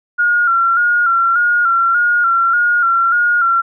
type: tone with vibrato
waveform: sine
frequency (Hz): 1398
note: F6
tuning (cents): +1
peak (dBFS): -10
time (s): 0.18-3.62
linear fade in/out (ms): 20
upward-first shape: square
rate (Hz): 1.7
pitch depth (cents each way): 42
effects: none

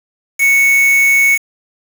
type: tone with quantisation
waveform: triangle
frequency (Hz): 2217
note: C#7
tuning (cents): 0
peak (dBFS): -6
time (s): 0.38-1.39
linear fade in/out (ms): 50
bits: 3
effects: none

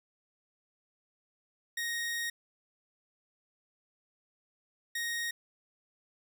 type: tone bursts at uneven times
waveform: sawtooth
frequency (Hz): 1869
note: A#6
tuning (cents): +4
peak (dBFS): -29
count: 2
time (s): 1.77-2.3 / 4.95-5.31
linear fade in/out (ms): 5
effects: none

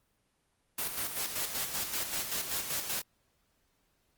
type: noise with tremolo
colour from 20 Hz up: white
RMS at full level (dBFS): -33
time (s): 0.78-3.02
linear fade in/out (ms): 5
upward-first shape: square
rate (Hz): 5.2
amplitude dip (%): 50
effects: pink hiss -74 dBFS RMS until 4.17 s + Opus 32 kbps

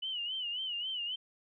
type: tone with vibrato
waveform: sine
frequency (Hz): 2960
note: F#7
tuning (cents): 0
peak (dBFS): -34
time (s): 0.02-1.16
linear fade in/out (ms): 10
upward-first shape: sine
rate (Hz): 3.7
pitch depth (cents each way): 99
effects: none

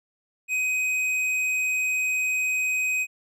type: tone with hard clipping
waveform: sine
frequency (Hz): 2514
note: D#7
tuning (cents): +17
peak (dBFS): -24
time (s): 0.48-3.07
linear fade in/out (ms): 50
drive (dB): 8
effects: none

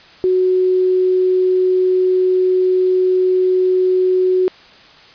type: tone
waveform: sine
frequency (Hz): 369.4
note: F#4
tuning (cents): -3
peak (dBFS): -11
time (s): 0.24-4.48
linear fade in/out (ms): 0
effects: white hiss -43 dBFS RMS until 5.14 s + resampled to 11025 Hz

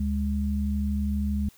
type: tone pair together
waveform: sine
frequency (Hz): 72.58 / 205.3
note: D2 / G#3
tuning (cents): -20 / -20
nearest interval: octave + tritone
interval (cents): 1800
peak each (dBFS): -26 / -27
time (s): 0-1.49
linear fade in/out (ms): 5
effects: white hiss -57 dBFS RMS until 1.57 s

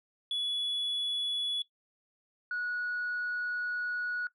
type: tone pair in turn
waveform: sine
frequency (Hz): 3404 / 1461.3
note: G#7 / F#6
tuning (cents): +42 / -22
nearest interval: octave + minor third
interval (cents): 1464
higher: first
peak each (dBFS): -28 / -30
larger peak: first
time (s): 0.31-1.62 / 2.51-4.27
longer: second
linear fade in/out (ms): 2
effects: noise-tail reverb RT60 0.1 s tail -18 dB re dry + tanh soft clip ceiling -28 dBFS

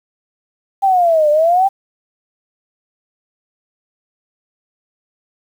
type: exponential two-way sweep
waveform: sine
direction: down then up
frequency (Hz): 799 to 587.3 to 799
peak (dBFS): -9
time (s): 0.82-1.69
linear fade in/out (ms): 20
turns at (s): 1.3
effects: 7-bit

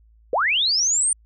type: linear sweep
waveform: sine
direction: up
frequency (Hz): 422 to 9110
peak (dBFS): -17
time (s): 0.33-1.13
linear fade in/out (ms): 2
effects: added 55 Hz sine -51 dBFS peak until 1.25 s

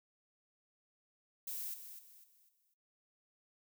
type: noise with echo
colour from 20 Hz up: violet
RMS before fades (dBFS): -42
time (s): 1.47-1.74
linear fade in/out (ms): 5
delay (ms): 250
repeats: 4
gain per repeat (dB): -9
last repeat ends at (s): 2.74
effects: noise-tail reverb RT60 0.1 s tail -17 dB re dry

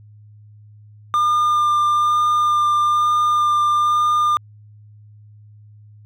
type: tone with vibrato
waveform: triangle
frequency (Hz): 1202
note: D6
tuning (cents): +40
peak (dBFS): -12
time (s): 1.14-4.37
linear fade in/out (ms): 0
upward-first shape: sine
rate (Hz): 1.1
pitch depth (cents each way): 10
effects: added 105 Hz sine -42 dBFS peak until 6.05 s

